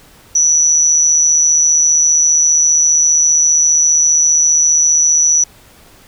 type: tone with amplitude modulation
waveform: sine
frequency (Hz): 5910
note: F#8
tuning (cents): -3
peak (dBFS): -5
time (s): 0.35-5.44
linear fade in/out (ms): 5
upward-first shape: sine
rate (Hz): 155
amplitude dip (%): 65
effects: pink hiss -44 dBFS RMS until 6.07 s